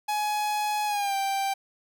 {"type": "tone with pitch glide", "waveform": "45% pulse", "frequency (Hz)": [841, 784.7], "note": ["G#5", "G5"], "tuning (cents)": [22, 2], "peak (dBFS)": -25, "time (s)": [0.08, 1.54], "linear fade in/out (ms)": 10, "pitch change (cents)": -120, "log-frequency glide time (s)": [0.86, 1.15], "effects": []}